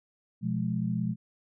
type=chord; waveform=sine; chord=F diminished; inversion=second; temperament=equal with one note detuned; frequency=123.47 / 174.61 / 210.8 Hz; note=Cb3 / F3 / Ab3; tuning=0 / 0 / +26 cents; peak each=-32 / -31 / -31 dBFS; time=0.41-1.16 s; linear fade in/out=50 ms; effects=none